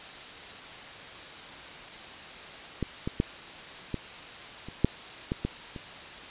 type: clicks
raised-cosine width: 3 ms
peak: -15 / -17 / -10 / -17 / -27 / -7 / -15 / -15 / -26 dBFS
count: 9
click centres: 2.827 / 3.075 / 3.201 / 3.943 / 4.686 / 4.846 / 5.319 / 5.45 / 5.762 s
effects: white hiss -43 dBFS RMS until 6.3 s + resampled to 8000 Hz